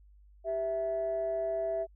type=tone pair together; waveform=sine; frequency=392 / 658 Hz; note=G4 / E5; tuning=0 / -3 cents; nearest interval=major sixth; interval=897 cents; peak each=-36 / -29 dBFS; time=0.44-1.87 s; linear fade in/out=50 ms; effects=tanh soft clip ceiling -24 dBFS + added 50 Hz sine -55 dBFS peak until 1.95 s